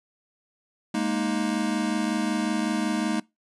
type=chord; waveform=square; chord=Ab suspended second; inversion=none; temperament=equal; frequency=207.7 / 233.1 / 311.1 Hz; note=Ab3 / Bb3 / Eb4; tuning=0 / 0 / 0 cents; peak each=-29 dBFS; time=0.94-3.2 s; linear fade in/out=5 ms; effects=noise-tail reverb RT60 0.2 s tail -22 dB re dry + resampled to 24000 Hz